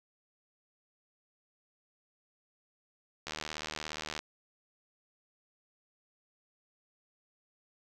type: click train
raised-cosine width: 0.2 ms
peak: -20 dBFS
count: 72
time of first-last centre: 3.27-4.191 s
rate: 77.1 Hz
effects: none